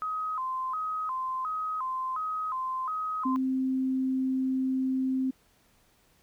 sine tone with vibrato, 1145 Hz, D6, 44 cents flat, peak -29 dBFS, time 0.02-3.36 s, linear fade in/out 0 ms, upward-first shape square, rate 1.4 Hz, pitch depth 170 cents each way
sine tone, 261.6 Hz, C4, in tune, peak -25 dBFS, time 3.25-5.31 s, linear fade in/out 10 ms
effects pink hiss -65 dBFS RMS until 6.22 s

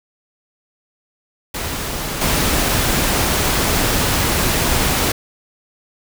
pink noise with level steps, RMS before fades -24 / -17 dBFS, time 1.54-5.12 s, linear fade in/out 5 ms, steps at 2.21 s, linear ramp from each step 5 ms, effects none

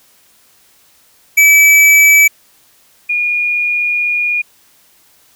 square / sine tone pair in turn, 2300 / 2436 Hz, D7 / D#7, -37 / -37 cents, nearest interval minor second, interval 100 cents, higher second, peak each -5 / -12 dBFS, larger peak first, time 1.37-2.28 / 3.09-4.42 s, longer second, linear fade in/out 10 ms, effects white hiss -50 dBFS RMS until 5.35 s

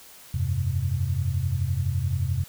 sine chord, F suspended second, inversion none, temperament equal with one note detuned, 86.35 / 98 / 130.81 Hz, F2 / G2 / C3, -19 / 0 / 0 cents, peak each -27 dBFS, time 0.34-2.44 s, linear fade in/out 5 ms, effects white hiss -48 dBFS RMS until 2.48 s

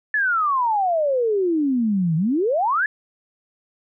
sine exponential two-way sweep, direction down then up, 1760 to 154.3 to 1760 Hz, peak -17 dBFS, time 0.14-2.86 s, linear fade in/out 2 ms, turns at 2.16 s, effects none

